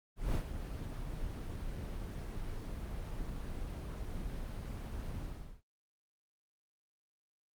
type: noise with ADSR envelope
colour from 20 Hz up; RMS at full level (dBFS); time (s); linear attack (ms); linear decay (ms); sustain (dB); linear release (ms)
brown; -31; 0.16-5.62; 190; 81; -9; 400
effects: Opus 24 kbps